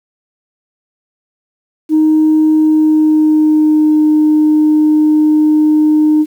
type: tone with pitch glide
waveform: sine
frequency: 311.1 to 305.9 Hz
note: D#4 to D#4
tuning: 0 to -29 cents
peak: -5 dBFS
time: 1.89-6.26 s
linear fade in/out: 50 ms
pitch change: -29 cents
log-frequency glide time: 2.54-4.04 s
effects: tanh soft clip ceiling -3 dBFS + 7-bit